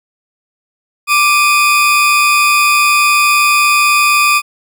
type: tone pair together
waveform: 40% pulse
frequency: 1174.7 / 2489 Hz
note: D6 / D#7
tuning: 0 / 0 cents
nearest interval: octave + minor second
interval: 1300 cents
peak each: -10 dBFS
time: 1.07-4.42 s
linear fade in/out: 50 ms
effects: none